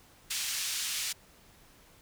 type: band-pass noise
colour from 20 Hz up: white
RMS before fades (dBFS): -34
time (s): 0.3-1.13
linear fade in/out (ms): 10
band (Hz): 2200 to 7700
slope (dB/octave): 12
effects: pink hiss -59 dBFS RMS until 2.01 s